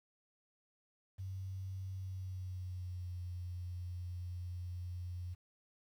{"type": "tone with pitch glide", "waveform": "sine", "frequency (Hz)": [94.9, 89.06], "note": ["F#2", "F2"], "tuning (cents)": [44, 34], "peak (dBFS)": -40, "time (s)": [1.18, 5.35], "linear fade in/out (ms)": 20, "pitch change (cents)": -110, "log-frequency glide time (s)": [1.91, 3.18], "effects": ["11-bit"]}